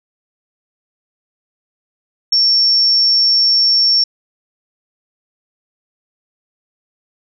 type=tone; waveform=sine; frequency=5460 Hz; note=F8; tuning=40 cents flat; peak=-9 dBFS; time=2.32-4.04 s; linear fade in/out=5 ms; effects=none